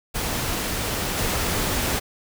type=noise with level steps; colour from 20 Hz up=pink; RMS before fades=-26 / -24 dBFS; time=0.14-2 s; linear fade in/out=20 ms; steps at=1.17 s; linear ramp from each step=10 ms; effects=none